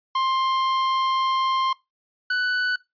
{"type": "tone pair in turn", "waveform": "45% pulse", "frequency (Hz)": [1054, 1490.6], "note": ["C6", "F#6"], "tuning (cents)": [12, 12], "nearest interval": "tritone", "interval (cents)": 600, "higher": "second", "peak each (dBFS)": -20, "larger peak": "neither", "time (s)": [[0.15, 1.73], [2.3, 2.76]], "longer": "first", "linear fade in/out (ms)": 5, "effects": ["noise-tail reverb RT60 0.2 s tail -21 dB re dry", "resampled to 11025 Hz"]}